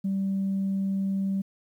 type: tone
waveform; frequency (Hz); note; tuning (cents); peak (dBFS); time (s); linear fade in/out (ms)
sine; 194.3; G3; -15; -23; 0.04-1.42; 10
effects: tanh soft clip ceiling -21 dBFS + 10-bit